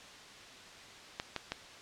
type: clicks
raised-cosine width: 0.2 ms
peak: -17 dBFS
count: 3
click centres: 1.199 / 1.363 / 1.52 s
effects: white hiss -51 dBFS RMS until 1.81 s + low-pass 5000 Hz 12 dB/octave